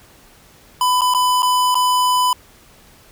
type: tone with dropouts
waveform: square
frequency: 1000 Hz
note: B5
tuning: 21 cents sharp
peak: -14 dBFS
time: 0.81-2.33 s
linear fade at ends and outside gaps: 2 ms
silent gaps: 1.01-1.017 / 1.139-1.147 / 1.422-1.429 / 1.745-1.753 s
effects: pink hiss -48 dBFS RMS until 3.11 s